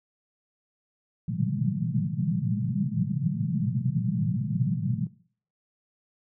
pink band-pass noise, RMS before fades -27 dBFS, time 1.28-5.07 s, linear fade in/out 2 ms, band 110 to 210 Hz, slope 96 dB/octave, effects noise-tail reverb RT60 0.5 s tail -19 dB re dry

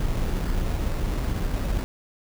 brown noise with sample-and-hold, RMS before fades -25 dBFS, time 0-1.84 s, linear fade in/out 0 ms, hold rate 3150 Hz, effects none

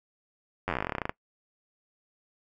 slowing click train, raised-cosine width 0.5 ms, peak -14 dBFS, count 20, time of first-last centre 0.68-1.094 s, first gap 10 ms, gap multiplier 1.08, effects noise-tail reverb RT60 0.1 s tail -21 dB re dry

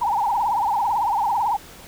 sine tone with vibrato, 880 Hz, A5, in tune, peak -18 dBFS, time 0.01-1.57 s, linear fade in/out 10 ms, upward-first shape triangle, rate 18 Hz, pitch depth 210 cents each way, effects pink hiss -43 dBFS RMS until 1.87 s

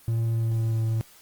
triangle tone with pitch glide, 114.4 to 112.11 Hz, A#2 to A2, -32 to +33 cents, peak -20 dBFS, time 0.08-1.01 s, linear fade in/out 0 ms, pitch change -35 cents, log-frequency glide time 0.26-0.82 s, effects white hiss -53 dBFS RMS until 1.21 s + Opus 24 kbps

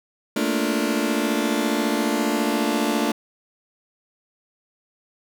sawtooth chord, Bb major seventh, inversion third, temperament just, 218.5 / 233.1 / 291.4 / 349.6 Hz, A3 / Bb3 / D4 / F4, -12 / 0 / -13 / +2 cents, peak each -22 / -22 / -20 / -24 dBFS, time 0.36-3.12 s, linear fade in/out 5 ms, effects none

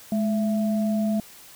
sine tone pair together, 211.8 / 667 Hz, G#3 / E5, +34 / +20 cents, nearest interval octave + minor sixth, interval 1986 cents, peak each -21 / -30 dBFS, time 0.12-1.2 s, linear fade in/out 2 ms, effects white hiss -47 dBFS RMS until 1.55 s

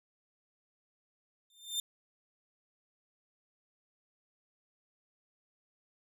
sawtooth tone with exponential growth, 3593 Hz, A7, 36 cents sharp, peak -26 dBFS, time 1.5-1.8 s, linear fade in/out 2 ms, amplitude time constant 65 ms, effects none

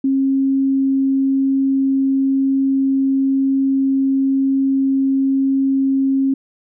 sine tone, 269.9 Hz, C#4, 46 cents flat, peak -13 dBFS, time 0.04-6.34 s, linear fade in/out 5 ms, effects none

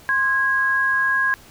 sine tone pair together, 1051 / 1646.2 Hz, C6 / G#6, +7 / -16 cents, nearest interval minor sixth, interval 777 cents, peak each -24 / -17 dBFS, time 0.09-1.34 s, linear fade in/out 0 ms, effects pink hiss -47 dBFS RMS until 1.5 s

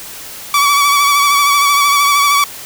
sawtooth tone with vibrato, 1142 Hz, D6, 49 cents flat, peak -5 dBFS, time 0.54-2.44 s, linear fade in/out 2 ms, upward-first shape sine, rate 13 Hz, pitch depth 34 cents each way, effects white hiss -30 dBFS RMS until 2.65 s

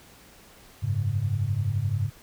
sine chord, F# suspended second, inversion none, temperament just, 92.5 / 104.06 / 138.75 Hz, F#2 / G#2 / C#3, 0 / +4 / +2 cents, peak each -31 / -25 / -30 dBFS, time 0.82-2.1 s, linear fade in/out 20 ms, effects pink hiss -52 dBFS RMS until 2.22 s

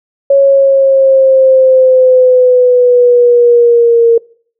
sine linear sweep, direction down, 554.4 to 461.5 Hz, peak -3 dBFS, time 0.3-4.18 s, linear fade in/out 5 ms, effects noise-tail reverb RT60 0.5 s tail -23 dB re dry

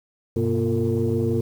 sine tone cluster, 98.4 / 124.5 / 237.6 / 349.2 / 452.8 Hz, G2 / B2 / A#3 / F4 / A4, +7 / +14 / +33 / 0 / +50 cents, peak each -25 dBFS, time 0.36-1.41 s, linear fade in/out 5 ms, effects tanh soft clip ceiling -12 dBFS + 8-bit

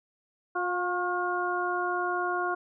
harmonic tone with a mistuned harmonic, 355.8 Hz, F4, 32 cents sharp, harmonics 1 / 2 / 3 / 4, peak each -32 / -32 / -32 / -32 dBFS, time 0.55-2.55 s, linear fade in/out 10 ms, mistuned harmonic 3, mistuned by +33 cents, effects none

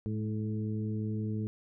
harmonic tone with a mistuned harmonic, 108.2 Hz, A2, 29 cents flat, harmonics 1 / 2 / 3 / 4, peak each -33 / -35 / -42 / -44 dBFS, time 0.06-1.47 s, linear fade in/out 0 ms, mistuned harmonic 2, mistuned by -25 cents, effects none

